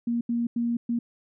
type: tone bursts at uneven times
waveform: sine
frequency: 235.8 Hz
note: A#3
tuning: 20 cents sharp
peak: -23 dBFS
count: 4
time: 0.07-0.21 / 0.29-0.47 / 0.56-0.77 / 0.89-0.99 s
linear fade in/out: 5 ms
effects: none